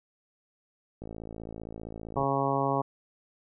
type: click train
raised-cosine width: 2 ms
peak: -27 dBFS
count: 68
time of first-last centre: 1.02-2.232 s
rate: 55.3 Hz
type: harmonic tone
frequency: 137.5 Hz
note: C#3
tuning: 14 cents flat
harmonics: 1 / 2 / 3 / 4 / 5 / 6 / 7 / 8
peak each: -33 / -33 / -33 / -33 / -33 / -33 / -33 / -33 dBFS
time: 2.16-2.82 s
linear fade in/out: 10 ms
effects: none